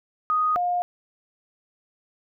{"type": "tone pair in turn", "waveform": "sine", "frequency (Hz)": [1244.5, 710.7], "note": ["D#6", "F5"], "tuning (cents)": [0, 30], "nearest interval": "minor seventh", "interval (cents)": 970, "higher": "first", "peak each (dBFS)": [-19, -21], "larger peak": "first", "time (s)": [[0.3, 0.56], [0.56, 0.82]], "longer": "neither", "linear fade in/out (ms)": 0, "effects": []}